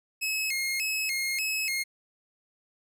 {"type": "tone with vibrato", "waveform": "sawtooth", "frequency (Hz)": 2349, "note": "D7", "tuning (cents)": 0, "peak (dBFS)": -24, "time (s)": [0.21, 1.84], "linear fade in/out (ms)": 20, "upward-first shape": "square", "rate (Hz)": 1.7, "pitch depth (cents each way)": 160, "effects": []}